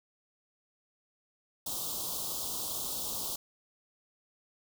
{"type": "band-stop noise", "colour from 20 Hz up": "white", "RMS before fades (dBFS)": -36, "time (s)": [1.66, 3.36], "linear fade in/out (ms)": 5, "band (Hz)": [1200, 3200], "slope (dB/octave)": 48, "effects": []}